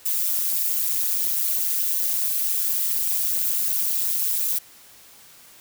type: noise with amplitude modulation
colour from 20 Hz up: violet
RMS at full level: -19 dBFS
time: 0.05-4.59 s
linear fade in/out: 10 ms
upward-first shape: sine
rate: 180 Hz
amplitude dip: 100%
effects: white hiss -49 dBFS RMS until 5.6 s